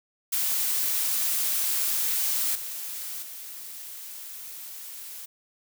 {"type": "noise with level steps", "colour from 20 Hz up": "blue", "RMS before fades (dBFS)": [-26, -35, -40], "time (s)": [0.32, 5.26], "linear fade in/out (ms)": 10, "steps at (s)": [2.55, 3.22], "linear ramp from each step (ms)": 5, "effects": []}